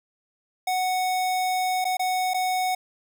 square tone with dropouts, 740 Hz, F#5, in tune, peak -23 dBFS, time 0.67-2.75 s, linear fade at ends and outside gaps 5 ms, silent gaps 1.844-1.851 / 1.97-1.994 / 2.336-2.343 s, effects none

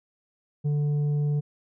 sine tone with tanh clipping, 146.83 Hz, D3, in tune, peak -23 dBFS, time 0.64-1.41 s, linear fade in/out 20 ms, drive 5 dB, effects none

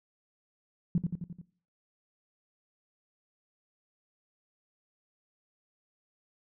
sine tone with echo, 172.8 Hz, F3, 18 cents flat, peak -22 dBFS, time 0.95-0.98 s, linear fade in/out 2 ms, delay 87 ms, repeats 5, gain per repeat -4 dB, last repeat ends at 1.415 s, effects noise-tail reverb RT60 0.5 s tail -20 dB re dry

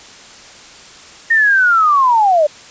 sine linear sweep, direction down, 1853 to 575 Hz, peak -8 dBFS, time 1.3-2.47 s, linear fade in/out 10 ms, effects white hiss -38 dBFS RMS until 2.7 s + resampled to 16000 Hz

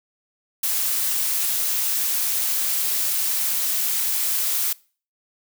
blue noise with amplitude modulation, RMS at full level -21 dBFS, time 0.63-4.73 s, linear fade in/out 5 ms, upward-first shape sine, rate 286 Hz, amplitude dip 35%, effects noise-tail reverb RT60 0.4 s tail -23 dB re dry

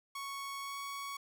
sawtooth tone with pitch glide, 1108.7 to 1117.1 Hz, C#6 to C#6, 0 to +13 cents, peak -36 dBFS, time 0.15-1.17 s, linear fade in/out 5 ms, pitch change +13 cents, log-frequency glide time 0.61-0.78 s, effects none

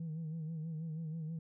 sine tone with vibrato, 160 Hz, D#3, 49 cents sharp, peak -36 dBFS, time 0-1.39 s, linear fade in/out 5 ms, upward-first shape sine, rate 6.2 Hz, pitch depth 68 cents each way, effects tanh soft clip ceiling -36 dBFS

